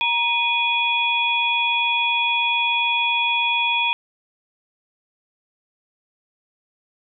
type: tone cluster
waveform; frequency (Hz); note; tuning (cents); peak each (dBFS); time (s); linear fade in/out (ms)
sine; 941 / 2471 / 3364; A#5 / D#7 / G#7; +16 / -13 / +22; -23 / -20 / -24; 0.01-3.93; 0
effects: none